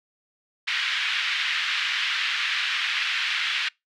white band-pass noise, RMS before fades -26 dBFS, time 0.67-3.69 s, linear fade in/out 10 ms, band 1500 to 3400 Hz, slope 24 dB/octave, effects noise-tail reverb RT60 0.2 s tail -26 dB re dry

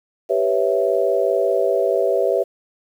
sine chord, C# half-diminished seventh, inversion second, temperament equal, 392 / 493.9 / 554.4 / 659.3 Hz, G4 / B4 / C#5 / E5, 0 / 0 / 0 / 0 cents, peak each -21 dBFS, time 0.29-2.44 s, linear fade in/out 20 ms, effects 8-bit

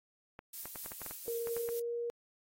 clicks, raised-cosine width 0.5 ms, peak -31 dBFS, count 11, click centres 0.391 / 0.656 / 0.758 / 0.861 / 0.919 / 1.017 / 1.063 / 1.11 / 1.472 / 1.566 / 1.689 s
violet noise with tremolo, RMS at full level -41 dBFS, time 0.53-1.8 s, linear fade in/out 5 ms, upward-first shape triangle, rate 4.1 Hz, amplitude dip 40%
sine tone with pitch glide, 466.2 to 472.4 Hz, A#4 to A#4, 0 to +23 cents, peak -34 dBFS, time 1.28-2.1 s, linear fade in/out 0 ms, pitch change +23 cents, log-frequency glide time 1.49-1.93 s
effects AAC 48 kbps

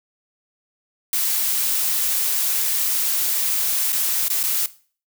blue noise with dropouts, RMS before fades -21 dBFS, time 1.13-4.66 s, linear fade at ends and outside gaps 1 ms, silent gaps 3.922-3.928 / 4.282-4.301 / 4.43-4.437 s, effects noise-tail reverb RT60 0.4 s tail -17 dB re dry

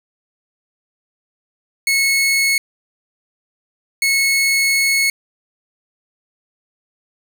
sawtooth tone bursts at uneven times, 2191 Hz, C#7, 21 cents flat, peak -10 dBFS, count 2, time 1.87-2.58 / 4.02-5.1 s, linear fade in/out 2 ms, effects none

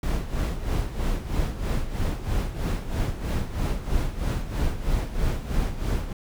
brown noise with tremolo, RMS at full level -23 dBFS, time 0.03-6.13 s, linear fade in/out 2 ms, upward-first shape sine, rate 3.1 Hz, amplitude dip 70%, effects none

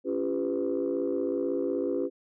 sine tone cluster, 278 / 343.6 / 399.7 / 502 Hz, C#4 / F4 / G4 / B4, +5 / -28 / +34 / +28 cents, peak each -31 dBFS, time 0.04-2.1 s, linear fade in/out 50 ms, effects tanh soft clip ceiling -19 dBFS

